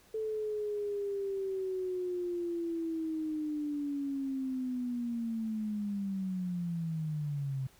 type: linear sweep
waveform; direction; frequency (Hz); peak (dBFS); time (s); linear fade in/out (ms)
sine; down; 440 to 130.81; -32; 0.14-7.67; 5
effects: pink hiss -62 dBFS RMS until 7.79 s